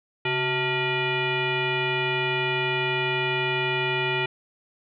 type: tone with frequency modulation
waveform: sine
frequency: 1400 Hz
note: F6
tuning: 4 cents sharp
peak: -22 dBFS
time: 0.25-4.26 s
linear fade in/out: 5 ms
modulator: 512 Hz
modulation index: 3
effects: none